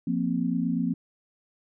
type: chord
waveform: sine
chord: F suspended fourth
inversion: none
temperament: equal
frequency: 174.61 / 233.1 / 261.6 Hz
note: F3 / Bb3 / C4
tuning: 0 / 0 / 0 cents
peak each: -28 dBFS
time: 0.07-0.94 s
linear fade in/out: 5 ms
effects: none